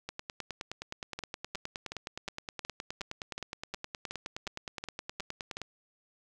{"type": "two click trains", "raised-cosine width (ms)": 0.2, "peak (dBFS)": [-20, -20], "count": [54, 13], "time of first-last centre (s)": [[0.09, 5.617], [1.19, 5.57]], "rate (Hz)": [9.59, 2.74], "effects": []}